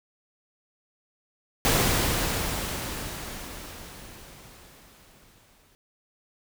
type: noise with exponential decay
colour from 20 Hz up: pink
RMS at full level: -21 dBFS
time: 1.65-5.75 s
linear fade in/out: 0 ms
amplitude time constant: 890 ms
effects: none